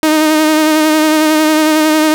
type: tone with vibrato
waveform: sawtooth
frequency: 310.2 Hz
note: D#4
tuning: 5 cents flat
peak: -4 dBFS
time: 0.03-2.14 s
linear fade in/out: 0 ms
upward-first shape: sine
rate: 11 Hz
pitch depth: 27 cents each way
effects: none